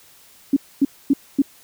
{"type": "tone bursts", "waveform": "sine", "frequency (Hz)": 277.3, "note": "C#4", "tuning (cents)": 1, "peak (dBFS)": -11, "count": 4, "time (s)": [0.53, 1.42], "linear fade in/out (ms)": 5, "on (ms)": 35, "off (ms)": 250, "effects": ["white hiss -50 dBFS RMS until 1.63 s"]}